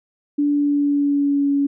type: tone with pitch glide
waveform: sine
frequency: 290.1 to 281.7 Hz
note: D4 to C#4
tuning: -21 to +28 cents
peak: -15 dBFS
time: 0.38-1.67 s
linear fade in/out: 10 ms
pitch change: -51 cents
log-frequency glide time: 0.49-1.52 s
effects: none